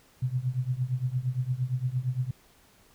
sine tone with tremolo, 127 Hz, B2, 49 cents sharp, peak -22 dBFS, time 0.22-2.31 s, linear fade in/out 5 ms, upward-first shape triangle, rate 8.7 Hz, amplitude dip 95%, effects pink hiss -60 dBFS RMS until 2.94 s

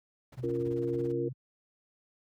brown noise with tremolo, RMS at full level -43 dBFS, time 0.32-1.12 s, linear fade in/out 5 ms, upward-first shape sine, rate 18 Hz, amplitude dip 90%
sine tone with pitch glide, 125.7 to 130.13 Hz, B2 to C3, +31 to -9 cents, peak -36 dBFS, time 0.37-1.33 s, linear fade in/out 10 ms, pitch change +60 cents, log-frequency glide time 0.81-1.19 s
sine chord, Bb minor, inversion first, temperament just, 279.7 / 349.6 / 466.2 Hz, Db4 / F4 / Bb4, +16 / +2 / 0 cents, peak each -37 / -32 / -33 dBFS, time 0.43-1.29 s, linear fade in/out 10 ms
effects high-pass 80 Hz 12 dB/octave

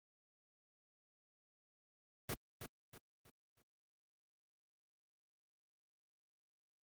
pink noise with echo, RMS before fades -40 dBFS, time 2.29-2.34 s, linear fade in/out 2 ms, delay 320 ms, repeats 4, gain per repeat -8 dB, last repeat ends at 3.62 s, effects high-pass 60 Hz 12 dB/octave + Opus 24 kbps

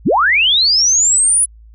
sine linear sweep, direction up, 86.2 to 10070 Hz, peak -9 dBFS, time 0.05-1.46 s, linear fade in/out 20 ms, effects added 55 Hz sine -38 dBFS peak until 1.74 s

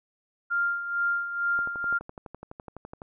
sine tone with tremolo, 1396.9 Hz, F6, in tune, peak -22 dBFS, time 0.5-1.99 s, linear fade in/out 20 ms, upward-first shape sine, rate 2.2 Hz, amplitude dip 65%
click train, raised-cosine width 1 ms, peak -26 dBFS, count 18, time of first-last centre 1.59-3.019 s, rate 11.9 Hz
effects none

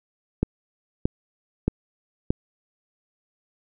click train, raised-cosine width 3 ms, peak -7 dBFS, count 4, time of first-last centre 0.43-2.305 s, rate 1.6 Hz, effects none

